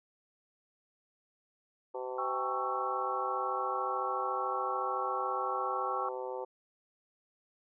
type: harmonic tone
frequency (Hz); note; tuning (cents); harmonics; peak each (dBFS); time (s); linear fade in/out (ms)
127.4; C3; -46; 3 / 4 / 5 / 6 / 7 / 8 / 9; -41 / -39 / -49 / -48 / -42 / -53 / -52; 1.94-6.45; 10
type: chord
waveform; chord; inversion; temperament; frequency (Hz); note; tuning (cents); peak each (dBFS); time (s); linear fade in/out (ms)
sine; C# diminished; second; just; 798.3 / 1108.7 / 1330.5; G5 / C#6 / E6; +31 / 0 / +16; -37 / -35 / -38; 2.18-6.09; 5
effects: none